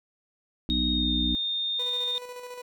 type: harmonic tone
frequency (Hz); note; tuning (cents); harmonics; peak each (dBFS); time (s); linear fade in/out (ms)
61.3; B1; -12; 1 / 3 / 4 / 5; -29 / -33 / -30 / -31; 0.69-1.35; 0
type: tone with pitch glide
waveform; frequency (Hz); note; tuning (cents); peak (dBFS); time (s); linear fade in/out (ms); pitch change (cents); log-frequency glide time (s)
sine; 3729 to 3648; A#7 to A#7; 0 to -38; -26; 0.7-2.18; 0; -38; 0.92-1.11
type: tone with tremolo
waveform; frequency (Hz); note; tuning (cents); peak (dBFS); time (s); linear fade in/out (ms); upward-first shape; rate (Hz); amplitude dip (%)
30% pulse; 493.9; B4; 0; -34; 1.79-2.62; 5; square; 14; 40
effects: none